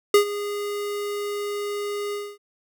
square tone with ADSR envelope, 410.3 Hz, G#4, 21 cents flat, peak -11 dBFS, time 0.14-2.38 s, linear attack 3 ms, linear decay 100 ms, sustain -16 dB, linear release 250 ms, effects none

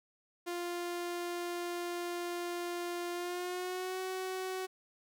sawtooth tone with pitch glide, 349.2 to 374.3 Hz, F4 to F#4, 0 to +20 cents, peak -32 dBFS, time 0.46-4.67 s, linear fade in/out 20 ms, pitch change +120 cents, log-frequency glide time 3.12-4 s, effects none

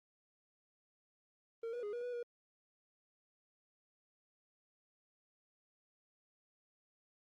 triangle tone with pitch steps, 458.4 / 483.6 / 414.1 / 481 / 490.4 / 478.4 Hz, A#4 / B4 / G#4 / B4 / B4 / A#4, -29 / -36 / -5 / -46 / -12 / +45 cents, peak -37 dBFS, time 1.63-2.23 s, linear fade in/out 5 ms, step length 100 ms, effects Opus 32 kbps

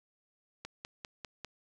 click train, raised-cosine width 0.2 ms, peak -24 dBFS, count 5, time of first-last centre 0.65-1.447 s, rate 5.02 Hz, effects none

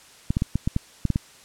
clicks, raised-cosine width 5 ms, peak -9 dBFS, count 9, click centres 0.305 / 0.369 / 0.421 / 0.556 / 0.675 / 0.764 / 1.053 / 1.103 / 1.159 s, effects white hiss -50 dBFS RMS until 1.44 s + low-pass 9000 Hz 12 dB/octave

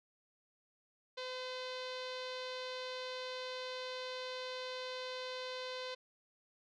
sawtooth tone with low-pass filter, 510 Hz, C5, 44 cents flat, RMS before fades -43 dBFS, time 1.17-5.95 s, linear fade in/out 10 ms, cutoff 4100 Hz, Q 3.4, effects none

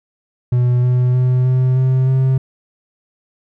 triangle tone with pitch steps, 123.3 / 124.95 / 126.62 / 128.31 / 130.03 / 131.77 Hz, B2 / B2 / B2 / C3 / C3 / C3, -2 / +21 / +44 / -33 / -10 / +13 cents, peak -9 dBFS, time 0.52-2.38 s, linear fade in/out 5 ms, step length 310 ms, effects none

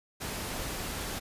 pink noise, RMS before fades -36 dBFS, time 0.2-1.2 s, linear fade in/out 20 ms, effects resampled to 32000 Hz

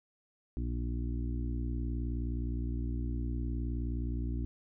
harmonic tone, 59.4 Hz, A#1, 33 cents sharp, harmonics 1 / 2 / 4 / 5 / 6, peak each -33 / -39 / -42 / -43 / -50 dBFS, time 0.57-4.45 s, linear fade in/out 0 ms, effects none

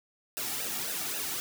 white noise with flanger, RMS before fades -34 dBFS, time 0.37-1.4 s, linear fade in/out 0 ms, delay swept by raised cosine 0.9 to 2 ms, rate 3.8 Hz, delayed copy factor -0.7, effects none

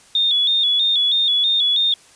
sine tone with vibrato, 3520 Hz, A7, in tune, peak -14 dBFS, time 0.15-1.94 s, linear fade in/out 2 ms, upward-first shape square, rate 3.1 Hz, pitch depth 62 cents each way, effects white hiss -49 dBFS RMS until 2.15 s + resampled to 22050 Hz

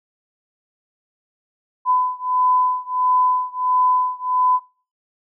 sine beating tone pair, 1005 / 1006.5 Hz, B5 / B5, +30 / +33 cents, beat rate 1.5 Hz, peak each -18 / -19 dBFS, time 1.85-4.6 s, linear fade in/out 50 ms, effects noise-tail reverb RT60 0.4 s tail -25 dB re dry

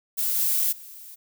violet noise with level steps, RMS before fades -25 / -23 / -43 dBFS, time 0.17-1.16 s, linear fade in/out 20 ms, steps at 0.35 / 0.71 s, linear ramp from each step 20 ms, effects none

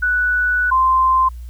sine tone pair in turn, 1480 / 1041.7 Hz, F#6 / C6, 0 / -8 cents, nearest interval tritone, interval 608 cents, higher first, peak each -14 / -11 dBFS, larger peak second, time 0.02-0.71 / 0.71-1.29 s, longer first, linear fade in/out 10 ms, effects added 60 Hz sine -29 dBFS peak until 1.49 s + white hiss -55 dBFS RMS until 1.49 s

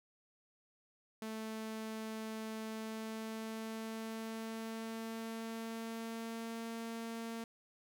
sawtooth tone with pitch glide, 220 to 228.4 Hz, A3 to A#3, 0 to -35 cents, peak -37 dBFS, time 1.22-7.44 s, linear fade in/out 2 ms, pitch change +65 cents, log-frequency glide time 2.64-6.66 s, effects none

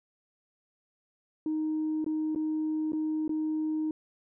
sine tone with dropouts, 311.1 Hz, D#4, in tune, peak -26 dBFS, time 1.46-3.91 s, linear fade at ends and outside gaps 2 ms, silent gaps 2.044-2.063 / 2.349-2.359 / 2.921-2.932 / 3.279-3.293 s, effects tanh soft clip ceiling -24 dBFS

